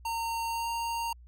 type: tone with pitch glide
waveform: square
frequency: 918 to 926.5 Hz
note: A#5 to A#5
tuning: -27 to -11 cents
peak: -31 dBFS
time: 0.05-1.13 s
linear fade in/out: 5 ms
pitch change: +16 cents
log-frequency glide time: 0.48-0.67 s
effects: added 60 Hz sine -49 dBFS peak until 1.27 s